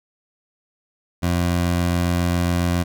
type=tone; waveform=20% pulse; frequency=87.31 Hz; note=F2; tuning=in tune; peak=-13 dBFS; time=1.22-2.84 s; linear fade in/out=20 ms; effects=none